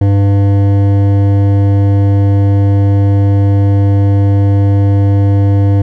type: tone with hard clipping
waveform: triangle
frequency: 99.7 Hz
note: G2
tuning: 30 cents sharp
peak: -8 dBFS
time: 0.01-5.82 s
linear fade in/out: 5 ms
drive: 16 dB
effects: none